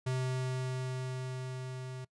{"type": "tone with level ramp", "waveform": "square", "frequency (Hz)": 128.9, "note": "C3", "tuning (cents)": -26, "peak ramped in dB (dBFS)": [-31, -41], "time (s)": [0.06, 2.05], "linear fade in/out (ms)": 10, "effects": ["noise-tail reverb RT60 0.1 s tail -22 dB re dry", "resampled to 22050 Hz"]}